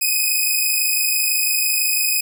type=tone pair together; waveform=5% pulse; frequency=2500 / 2526 Hz; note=D#7 / D#7; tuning=+8 / +26 cents; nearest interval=unison; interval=18 cents; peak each=-10 dBFS; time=0.01-2.21 s; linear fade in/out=10 ms; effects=none